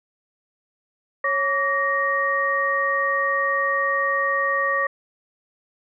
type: tone cluster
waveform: sine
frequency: 551 / 1149 / 1869 Hz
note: C#5 / D6 / A#6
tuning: -11 / -38 / +4 cents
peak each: -26 / -23 / -22 dBFS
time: 1.24-4.87 s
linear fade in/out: 5 ms
effects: none